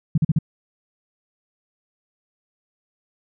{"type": "tone bursts", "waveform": "sine", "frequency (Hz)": 155.56, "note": "D#3", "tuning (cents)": 0, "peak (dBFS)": -13, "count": 4, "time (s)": [0.15, 0.388], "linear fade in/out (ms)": 5, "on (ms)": 28, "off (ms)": 42, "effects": []}